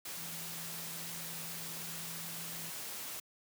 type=tone in noise; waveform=sine; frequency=166.2 Hz; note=E3; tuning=15 cents sharp; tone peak=-50 dBFS; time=0.17-2.7 s; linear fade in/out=5 ms; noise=white; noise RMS=-43 dBFS; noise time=0.05-3.2 s; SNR=-10 dB; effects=high-pass 100 Hz 12 dB/octave